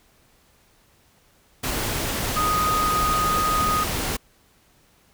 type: tone in noise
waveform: sine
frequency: 1244.5 Hz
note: D#6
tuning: in tune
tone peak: -20 dBFS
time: 2.36-3.84 s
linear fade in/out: 10 ms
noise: pink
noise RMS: -26 dBFS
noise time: 1.63-4.17 s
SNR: +3 dB
effects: pink hiss -59 dBFS RMS until 5.13 s